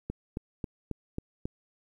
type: click train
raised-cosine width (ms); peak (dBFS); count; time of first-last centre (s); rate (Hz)
3; -20; 6; 0.1-1.455; 3.69
effects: 10-bit